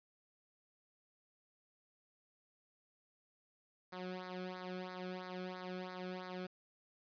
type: tone with flanger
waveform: sawtooth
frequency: 183.2 Hz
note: F#3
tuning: 17 cents flat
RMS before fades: -45 dBFS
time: 3.92-6.47 s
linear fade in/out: 10 ms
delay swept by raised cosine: 0.33 to 1.07 ms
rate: 3 Hz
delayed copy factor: -0.9
effects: resampled to 11025 Hz + 11-bit